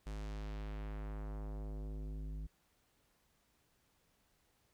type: tone with low-pass filter sweep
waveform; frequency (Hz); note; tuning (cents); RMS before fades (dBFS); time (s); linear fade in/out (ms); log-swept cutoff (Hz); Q
square; 52; G#1; +3; -43; 0.06-2.47; 10; 9200 to 180; 0.9
effects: pink hiss -75 dBFS RMS until 4.73 s